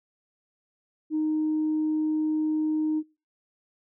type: tone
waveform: sine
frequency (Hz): 309.7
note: D#4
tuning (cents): -8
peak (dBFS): -22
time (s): 1.1-3.03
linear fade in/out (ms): 50
effects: noise-tail reverb RT60 0.3 s tail -24 dB re dry + tanh soft clip ceiling -19 dBFS